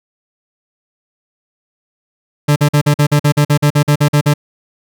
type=tone bursts; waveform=40% pulse; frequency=146.83 Hz; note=D3; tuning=in tune; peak=-7 dBFS; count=15; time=2.48-4.339 s; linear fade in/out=10 ms; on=81 ms; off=46 ms; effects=none